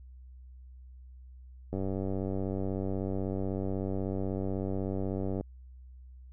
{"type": "click train", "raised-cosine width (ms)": 2, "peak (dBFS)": -21, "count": 355, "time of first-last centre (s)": [1.73, 5.41], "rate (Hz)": 96.2, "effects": ["added 63 Hz sine -47 dBFS peak until 6.32 s"]}